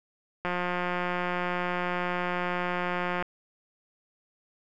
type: click train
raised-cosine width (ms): 0.5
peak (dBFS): -15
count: 495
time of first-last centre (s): 0.45-3.225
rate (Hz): 178
effects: none